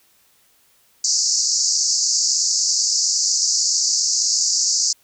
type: band-pass noise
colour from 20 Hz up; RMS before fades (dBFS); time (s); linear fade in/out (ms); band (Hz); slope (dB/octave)
white; -19; 1.04-4.93; 5; 4600 to 7200; 96
effects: white hiss -58 dBFS RMS until 5.03 s